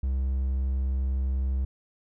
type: tone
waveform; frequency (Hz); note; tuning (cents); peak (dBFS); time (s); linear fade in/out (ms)
triangle; 65.9; C2; +13; -22; 0.03-1.65; 5
effects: none